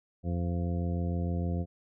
harmonic tone, 86.6 Hz, F2, 14 cents flat, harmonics 1 / 2 / 3 / 4 / 5 / 6 / 8, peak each -30 / -33 / -40 / -43 / -46 / -43 / -46 dBFS, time 0.23-1.66 s, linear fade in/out 50 ms, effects none

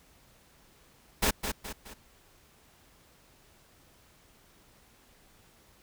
pink noise with echo, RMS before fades -25 dBFS, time 1.22-1.31 s, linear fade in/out 10 ms, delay 210 ms, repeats 3, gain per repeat -7 dB, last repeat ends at 1.94 s, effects pink hiss -61 dBFS RMS until 5.82 s

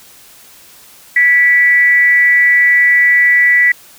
sine tone with frequency modulation, 1962 Hz, B6, 12 cents flat, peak -6 dBFS, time 1.16-3.72 s, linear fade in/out 5 ms, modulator 295 Hz, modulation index 0.34, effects white hiss -41 dBFS RMS until 3.98 s

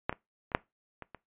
clicks, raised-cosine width 0.5 ms, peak -12 / -22 / -29 / -8 / -26 / -28 dBFS, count 6, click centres 0.095 / 0.127 / 0.518 / 0.549 / 1.023 / 1.147 s, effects noise-tail reverb RT60 0.2 s tail -21 dB re dry + resampled to 8000 Hz

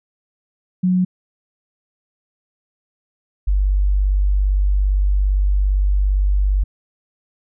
sine tone pair in turn, 182.8 / 48.78 Hz, F#3 / G1, -21 / -8 cents, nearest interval octave + major seventh, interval 2287 cents, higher first, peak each -13 dBFS, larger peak neither, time 0.83-1.05 / 3.47-6.64 s, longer second, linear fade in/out 10 ms, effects none

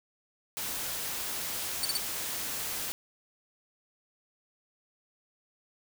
white noise, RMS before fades -35 dBFS, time 0.57-2.92 s, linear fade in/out 0 ms
25% pulse tone bursts, 4493 Hz, C#8, 23 cents sharp, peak -22 dBFS, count 3, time 1.83-1.972 s, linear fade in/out 2 ms, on 22 ms, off 38 ms
effects none

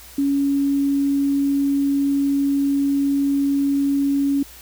sine tone, 279.6 Hz, C#4, 15 cents sharp, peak -16 dBFS, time 0.18-4.43 s, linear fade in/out 5 ms, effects added 60 Hz sine -47 dBFS peak until 4.61 s + white hiss -43 dBFS RMS until 4.61 s

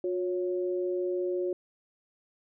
sine tone pair together, 359.9 / 554.4 Hz, F#4 / C#5, -48 / 0 cents, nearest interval perfect fifth, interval 748 cents, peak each -28 / -35 dBFS, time 0.04-1.53 s, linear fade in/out 2 ms, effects none

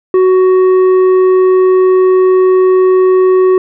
sine tone with tanh clipping, 372.2 Hz, F#4, 10 cents sharp, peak -6 dBFS, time 0.14-3.58 s, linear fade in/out 2 ms, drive 7 dB, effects none

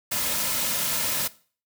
white noise with comb filter, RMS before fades -26 dBFS, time 0.11-1.28 s, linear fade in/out 10 ms, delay 2.6 ms, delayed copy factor -0.5, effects noise-tail reverb RT60 0.4 s tail -18 dB re dry

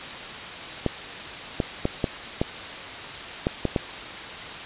clicks, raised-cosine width 2 ms, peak -8 dBFS, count 8, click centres 0.863 / 1.602 / 1.854 / 2.042 / 2.415 / 3.469 / 3.653 / 3.762 s, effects white hiss -35 dBFS RMS until 4.65 s + resampled to 8000 Hz

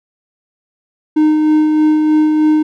triangle tone with tremolo, 307.5 Hz, D#4, 20 cents flat, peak -5 dBFS, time 1.16-2.63 s, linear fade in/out 10 ms, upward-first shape sine, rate 3.2 Hz, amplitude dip 30%, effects none

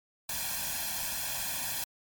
white noise with comb filter, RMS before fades -34 dBFS, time 0.29-1.84 s, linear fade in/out 2 ms, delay 1.2 ms, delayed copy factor +0.95, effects MP3 96 kbps

